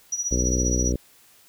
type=tone with tremolo; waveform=sine; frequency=5830 Hz; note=F#8; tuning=26 cents flat; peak=-21 dBFS; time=0.12-0.92 s; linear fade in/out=5 ms; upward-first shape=triangle; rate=15 Hz; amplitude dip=85%
type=harmonic tone; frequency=61.9 Hz; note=B1; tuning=5 cents sharp; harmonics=1 / 2 / 3 / 4 / 5 / 6 / 7 / 8 / 9; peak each=-23 / -30 / -33 / -30 / -31 / -34 / -35 / -36 / -38 dBFS; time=0.31-0.96 s; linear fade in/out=5 ms
effects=white hiss -55 dBFS RMS until 1.48 s